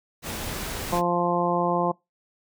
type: noise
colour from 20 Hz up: pink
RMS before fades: -32 dBFS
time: 0.22-1.02 s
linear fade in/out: 50 ms
type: harmonic tone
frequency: 174.61 Hz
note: F3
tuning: in tune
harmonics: 1 / 2 / 3 / 4 / 5 / 6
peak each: -28 / -28 / -28 / -28 / -28 / -28 dBFS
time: 0.92-1.92 s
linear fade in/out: 10 ms
effects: noise-tail reverb RT60 0.2 s tail -23 dB re dry